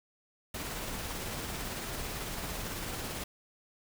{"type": "noise with tremolo", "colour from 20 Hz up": "pink", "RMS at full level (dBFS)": -37, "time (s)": [0.54, 3.24], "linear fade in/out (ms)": 5, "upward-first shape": "sine", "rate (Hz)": 18, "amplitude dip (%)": 25, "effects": []}